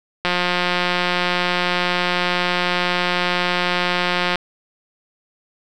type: click train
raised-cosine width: 0.3 ms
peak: -3 dBFS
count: 732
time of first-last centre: 0.25-4.357 s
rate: 178 Hz
effects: none